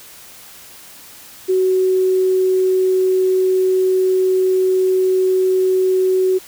sine tone with quantisation, 373.8 Hz, F#4, 18 cents sharp, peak -12 dBFS, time 1.48-6.39 s, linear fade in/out 20 ms, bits 7, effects white hiss -40 dBFS RMS until 6.47 s

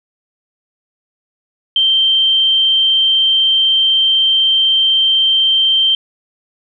sine tone, 3136 Hz, G7, in tune, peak -9 dBFS, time 1.76-5.95 s, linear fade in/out 2 ms, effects none

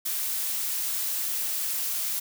blue noise, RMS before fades -29 dBFS, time 0.05-2.2 s, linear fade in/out 10 ms, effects none

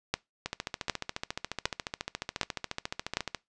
two click trains, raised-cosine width 0.2 ms, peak -9 / -15 dBFS, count 5 / 42, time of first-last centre 0.14-3.17 / 0.46-3.347 s, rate 1.32 / 14.2 Hz, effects noise-tail reverb RT60 0.2 s tail -22 dB re dry + resampled to 22050 Hz

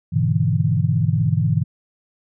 sine chord, E dominant seventh, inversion first, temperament just, 103.01 / 123.61 / 148.33 / 164.81 Hz, G#2 / B2 / D3 / E3, -14 / +2 / +18 / 0 cents, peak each -21 dBFS, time 0.12-1.64 s, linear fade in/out 20 ms, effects none

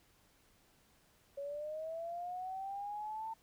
sine linear sweep, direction up, 554.4 to 900 Hz, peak -39 dBFS, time 1.37-3.34 s, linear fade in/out 10 ms, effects pink hiss -69 dBFS RMS until 3.42 s

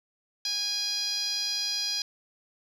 10% pulse tone with band-pass filter, 821 Hz, G#5, 20 cents flat, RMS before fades -30 dBFS, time 0.45-2.02 s, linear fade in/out 2 ms, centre 5000 Hz, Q 4.3, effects none

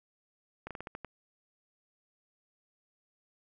slowing click train, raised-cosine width 0.5 ms, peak -25 dBFS, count 7, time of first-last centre 0.67-1.047 s, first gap 37 ms, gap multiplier 1.21, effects none

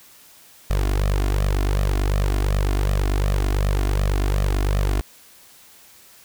sawtooth tone with flanger, 49.02 Hz, G1, 1 cent sharp, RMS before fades -20 dBFS, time 0.7-5.01 s, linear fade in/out 0 ms, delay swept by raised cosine 1.6 to 2.9 ms, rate 2.7 Hz, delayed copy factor +0.85, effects white hiss -49 dBFS RMS until 6.24 s

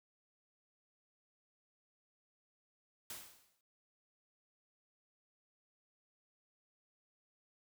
white noise with exponential decay, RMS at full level -44 dBFS, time 3.1-3.61 s, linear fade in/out 2 ms, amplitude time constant 110 ms, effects noise-tail reverb RT60 0.3 s tail -22 dB re dry

